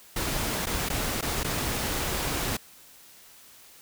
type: noise with dropouts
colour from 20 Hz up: pink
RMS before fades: -29 dBFS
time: 0.16-2.57 s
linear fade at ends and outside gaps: 5 ms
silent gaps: 0.659-0.667 / 0.889-0.899 / 1.211-1.224 / 1.434-1.444 s
effects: white hiss -52 dBFS RMS until 3.81 s